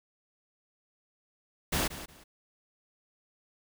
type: noise with echo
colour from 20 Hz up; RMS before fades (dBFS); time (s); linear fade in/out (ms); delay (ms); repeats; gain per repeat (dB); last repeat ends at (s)
pink; -29; 1.72-1.88; 10; 180; 2; -13; 2.24
effects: none